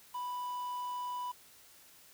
triangle tone with quantisation, 987.8 Hz, B5, in tune, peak -34 dBFS, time 0.14-1.32 s, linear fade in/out 10 ms, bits 9, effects white hiss -59 dBFS RMS until 2.13 s

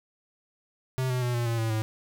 square tone with pitch steps, 129.8 / 126.18 / 122.66 / 119.23 / 115.91 / 112.67 / 109.53 Hz, C3 / B2 / B2 / A#2 / A#2 / A2 / A2, -13 / +38 / -11 / +39 / -9 / +42 / -7 cents, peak -26 dBFS, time 0.98-1.82 s, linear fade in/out 0 ms, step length 120 ms, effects none

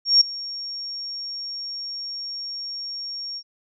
sine tone with ADSR envelope, 5540 Hz, F8, 15 cents flat, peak -9 dBFS, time 0.05-3.43 s, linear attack 160 ms, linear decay 7 ms, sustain -20 dB, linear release 61 ms, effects none

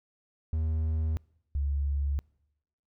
triangle / sine tone pair in turn, 79.2 / 70.56 Hz, D#2 / C#2, +31 / +31 cents, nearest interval major second, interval 200 cents, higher first, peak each -24 / -26 dBFS, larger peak first, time 0.53-1.17 / 1.55-2.19 s, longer neither, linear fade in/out 0 ms, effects noise-tail reverb RT60 0.9 s tail -26 dB re dry

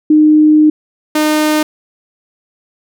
sine / sawtooth tone pair in turn, 305.8 / 305.8 Hz, D#4 / D#4, -30 / -30 cents, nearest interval unison, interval 0 cents, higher neither, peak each -4 / -6 dBFS, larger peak first, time 0.1-0.7 / 1.15-1.63 s, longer first, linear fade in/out 5 ms, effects none

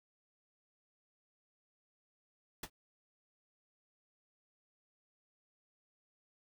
pink noise with exponential decay, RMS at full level -36 dBFS, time 2.63-2.7 s, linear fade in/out 5 ms, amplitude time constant 15 ms, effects none

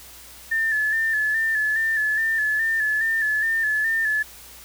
sine tone with vibrato, 1760 Hz, A6, in tune, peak -19 dBFS, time 0.51-4.23 s, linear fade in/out 10 ms, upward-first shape square, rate 2.4 Hz, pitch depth 39 cents each way, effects added 60 Hz sine -52 dBFS peak until 4.64 s + white hiss -44 dBFS RMS until 4.64 s

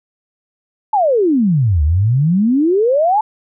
sine exponential two-way sweep, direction down then up, 891 to 71.4 to 891 Hz, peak -10 dBFS, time 0.93-3.21 s, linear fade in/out 5 ms, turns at 1.83 s, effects none

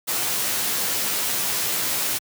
white noise with comb filter, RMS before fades -24 dBFS, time 0.07-2.19 s, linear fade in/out 20 ms, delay 13 ms, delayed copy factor -0.5, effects high-pass 100 Hz 12 dB/octave

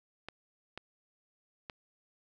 clicks, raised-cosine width 0.3 ms, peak -25 dBFS, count 3, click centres 0.286 / 0.776 / 1.698 s, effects none

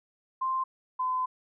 sine tone pair in turn, 1046.5 / 1020.2 Hz, C6 / C6, 0 / -44 cents, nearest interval unison, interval 44 cents, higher first, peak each -26 dBFS, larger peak neither, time 0.41-0.64 / 0.99-1.26 s, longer second, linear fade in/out 10 ms, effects none

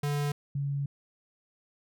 square / sine tone pair in turn, 145.1 / 140.64 Hz, D3 / C#3, -21 / +25 cents, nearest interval minor second, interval 54 cents, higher first, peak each -28 dBFS, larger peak neither, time 0.03-0.32 / 0.55-0.86 s, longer second, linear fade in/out 5 ms, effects none

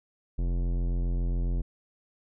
sine tone with tanh clipping, 43.65 Hz, F1, in tune, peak -27 dBFS, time 0.38-1.62 s, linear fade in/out 10 ms, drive 17 dB, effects none

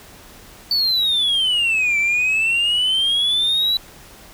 sine exponential two-way sweep, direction down then up, 4550 to 2314 to 3966 Hz, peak -13 dBFS, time 0.71-3.77 s, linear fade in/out 2 ms, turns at 1.98 s, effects tanh soft clip ceiling -14 dBFS + pink hiss -43 dBFS RMS until 4.33 s

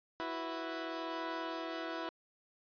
15% pulse chord, E suspended second, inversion none, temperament equal, 329.6 / 370 / 493.9 Hz, E4 / F#4 / B4, 0 / 0 / 0 cents, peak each -33 / -39 / -39 dBFS, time 0.2-2.09 s, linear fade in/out 0 ms, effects resampled to 11025 Hz

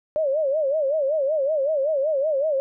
sine tone with vibrato, 583 Hz, D5, 13 cents flat, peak -19 dBFS, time 0.16-2.6 s, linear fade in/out 0 ms, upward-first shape sine, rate 5.3 Hz, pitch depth 160 cents each way, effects none

